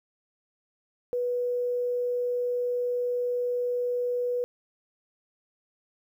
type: tone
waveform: sine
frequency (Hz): 490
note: B4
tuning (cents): -14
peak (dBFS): -25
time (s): 1.13-4.44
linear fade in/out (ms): 0
effects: 10-bit

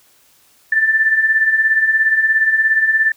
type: beating tone pair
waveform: sine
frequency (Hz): 1754 / 1771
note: A6 / A6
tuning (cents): -6 / +11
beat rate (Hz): 17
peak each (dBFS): -19 / -12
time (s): 0.72-3.12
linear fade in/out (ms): 5
effects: white hiss -53 dBFS RMS until 3.16 s

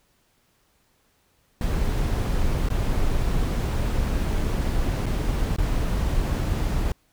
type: noise with dropouts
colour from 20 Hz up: brown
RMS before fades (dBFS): -23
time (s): 1.61-6.92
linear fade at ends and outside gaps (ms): 2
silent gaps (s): 2.688-2.701 / 5.059-5.063 / 5.564-5.584
effects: pink hiss -65 dBFS RMS until 7.12 s

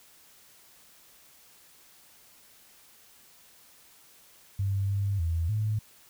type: tone with pitch steps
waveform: sine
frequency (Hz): 98.3 / 99.6 / 83 / 107.3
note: G2 / G2 / E2 / A2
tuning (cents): +5 / +28 / +12 / -43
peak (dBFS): -25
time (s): 4.59-5.79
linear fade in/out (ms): 5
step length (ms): 300
effects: white hiss -57 dBFS RMS until 6.09 s

